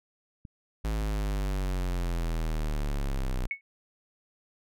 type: clicks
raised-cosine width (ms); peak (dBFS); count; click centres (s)
5; -31; 2; 0.452 / 1.02
type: linear sweep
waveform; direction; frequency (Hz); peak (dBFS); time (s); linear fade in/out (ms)
square; down; 54.3 to 30.87; -28; 0.84-3.47; 10
type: tone with exponential decay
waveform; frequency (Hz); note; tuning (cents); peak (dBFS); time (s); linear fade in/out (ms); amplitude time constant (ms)
sine; 2209; C#7; -7; -24; 3.51-3.61; 1; 21
effects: none